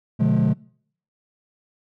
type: chord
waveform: triangle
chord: B diminished seventh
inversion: none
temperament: just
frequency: 123.47 / 148.16 / 177.8 / 213.4 Hz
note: B2 / D3 / F3 / Ab3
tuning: 0 / +16 / +31 / +47 cents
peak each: -19 / -19 / -19 / -17 dBFS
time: 0.19-0.54 s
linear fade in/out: 20 ms
effects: noise-tail reverb RT60 0.6 s tail -25 dB re dry + tanh soft clip ceiling -10 dBFS